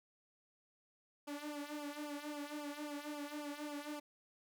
sawtooth tone with flanger, 293.7 Hz, D4, in tune, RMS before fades -45 dBFS, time 1.27-4 s, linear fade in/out 10 ms, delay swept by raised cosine 0.49 to 3.29 ms, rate 3.7 Hz, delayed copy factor -1, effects none

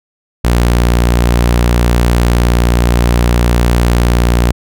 sawtooth tone, 59.4 Hz, A#1, 33 cents sharp, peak -4 dBFS, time 0.44-4.52 s, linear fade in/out 10 ms, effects none

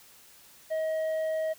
sine tone with tanh clipping, 634 Hz, D#5, 32 cents sharp, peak -28 dBFS, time 0.7-1.54 s, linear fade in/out 20 ms, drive 5 dB, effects white hiss -55 dBFS RMS until 1.58 s

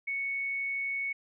sine tone, 2217 Hz, C#7, in tune, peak -30 dBFS, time 0.07-1.13 s, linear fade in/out 10 ms, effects none

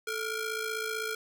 sawtooth ring-modulated tone, 932.3 Hz, A#5, in tune, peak -25 dBFS, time 0.07-1.15 s, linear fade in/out 5 ms, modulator 494 Hz, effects none

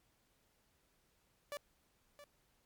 sawtooth tone with echo, 580 Hz, D5, 22 cents flat, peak -37 dBFS, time 1.52-1.57 s, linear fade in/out 0 ms, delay 670 ms, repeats 1, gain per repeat -13 dB, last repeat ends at 2.24 s, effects pink hiss -75 dBFS RMS until 2.65 s + MP3 96 kbps

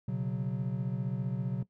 triangle chord, B suspended second, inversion none, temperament equal, 123.47 / 138.59 / 185 Hz, B2 / C#3 / F#3, 0 / 0 / 0 cents, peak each -33 dBFS, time 0.08-1.63 s, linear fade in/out 5 ms, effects noise-tail reverb RT60 0.1 s tail -17 dB re dry

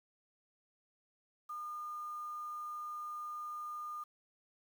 sine tone with quantisation, 1213 Hz, D#6, 44 cents flat, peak -40 dBFS, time 1.49-4.04 s, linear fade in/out 10 ms, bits 10, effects none

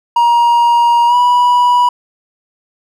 triangle tone with pitch glide, 946 to 977.1 Hz, A#5 to B5, +25 to -19 cents, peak -5 dBFS, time 0.16-1.89 s, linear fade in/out 5 ms, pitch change +56 cents, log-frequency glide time 1.07-1.15 s, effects none

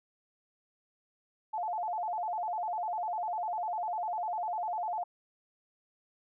sine tone with vibrato, 784 Hz, G5, in tune, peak -31 dBFS, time 1.53-5.04 s, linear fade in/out 10 ms, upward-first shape square, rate 10 Hz, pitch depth 180 cents each way, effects none

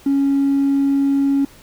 triangle tone, 277.2 Hz, C#4, in tune, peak -10 dBFS, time 0.06-1.45 s, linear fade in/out 5 ms, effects tanh soft clip ceiling -10 dBFS + pink hiss -46 dBFS RMS until 1.62 s

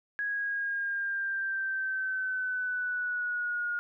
sine exponential sweep, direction down, 1661.2 to 1429 Hz, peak -29 dBFS, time 0.19-3.79 s, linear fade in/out 0 ms, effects none

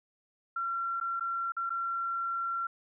sine tone with dropouts, 1365 Hz, F6, 40 cents flat, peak -30 dBFS, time 0.56-2.67 s, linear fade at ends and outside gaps 5 ms, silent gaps 1.001-1.011 / 1.197-1.207 / 1.521-1.566 / 1.695-1.703 s, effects none

